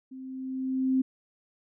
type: tone with level ramp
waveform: sine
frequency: 261.6 Hz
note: C4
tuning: in tune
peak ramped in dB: -40 to -20 dBFS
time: 0.11-1.02 s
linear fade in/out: 10 ms
effects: none